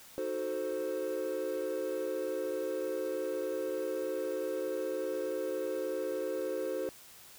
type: chord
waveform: triangle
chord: D# diminished seventh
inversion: none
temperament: equal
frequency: 311.1 / 370 / 440 / 523.3 Hz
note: D#4 / F#4 / A4 / C5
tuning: 0 / 0 / 0 / 0 cents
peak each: -39 / -36 / -36 / -33 dBFS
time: 0.18-6.89 s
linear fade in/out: 0 ms
effects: tanh soft clip ceiling -23 dBFS + white hiss -54 dBFS RMS until 7.38 s